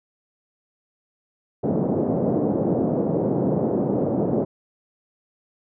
pink band-pass noise, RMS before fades -22 dBFS, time 1.63-4.45 s, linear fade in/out 10 ms, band 150 to 600 Hz, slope 24 dB/octave, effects none

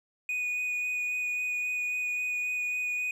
triangle tone with vibrato, 2475 Hz, D#7, 10 cents flat, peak -27 dBFS, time 0.29-3.11 s, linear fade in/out 2 ms, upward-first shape sine, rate 3.7 Hz, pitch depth 10 cents each way, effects none

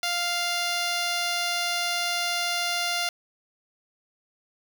5% pulse tone with notch filter, 698.5 Hz, F5, in tune, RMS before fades -27 dBFS, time 0.03-3.09 s, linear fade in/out 2 ms, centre 7900 Hz, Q 1.3, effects none

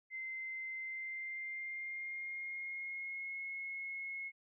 sine tone with pitch glide, 2074 to 2172 Hz, C7 to C#7, -16 to -36 cents, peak -40 dBFS, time 0.1-4.32 s, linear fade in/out 50 ms, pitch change +80 cents, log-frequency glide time 0.78-3.41 s, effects none

